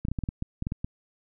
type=clicks; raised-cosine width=5 ms; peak=-17 dBFS; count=11; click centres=0.051 / 0.085 / 0.116 / 0.188 / 0.237 / 0.289 / 0.424 / 0.624 / 0.669 / 0.721 / 0.845 s; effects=none